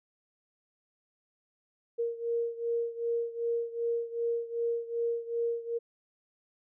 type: beating tone pair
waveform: sine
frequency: 466.2 / 468.8 Hz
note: A#4 / A#4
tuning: 0 / +10 cents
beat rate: 2.6 Hz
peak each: -31 / -34 dBFS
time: 1.98-5.79 s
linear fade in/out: 20 ms
effects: none